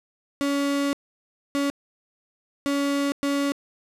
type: tone bursts at uneven times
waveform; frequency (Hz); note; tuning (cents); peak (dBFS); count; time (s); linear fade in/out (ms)
35% pulse; 281.8; C#4; +29; -20; 4; 0.41-0.93 / 1.55-1.7 / 2.66-3.12 / 3.23-3.52; 0
effects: low-pass 11000 Hz 12 dB/octave